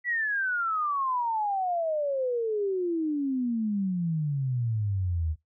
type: exponential sweep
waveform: sine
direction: down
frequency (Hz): 1975.5 to 76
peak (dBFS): -25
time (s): 0.04-5.36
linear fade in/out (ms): 50
effects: noise-tail reverb RT60 0.2 s tail -24 dB re dry